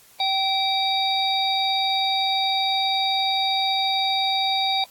harmonic tone with a mistuned harmonic, 774 Hz, G5, 22 cents flat, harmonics 1 / 3 / 5 / 6, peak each -23 / -31 / -23 / -29 dBFS, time 0.2-4.84 s, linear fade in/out 2 ms, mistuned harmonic 5, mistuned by -41 cents, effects white hiss -52 dBFS RMS until 4.9 s + AAC 64 kbps

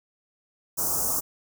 white band-stop noise, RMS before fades -26 dBFS, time 0.77-1.21 s, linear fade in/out 20 ms, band 1300 to 5600 Hz, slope 48 dB/octave, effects none

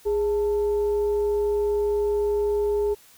sine tone with frequency modulation, 413.4 Hz, G#4, 8 cents flat, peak -20 dBFS, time 0.05-2.95 s, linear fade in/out 20 ms, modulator 471 Hz, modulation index 0.3, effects white hiss -53 dBFS RMS until 3.17 s

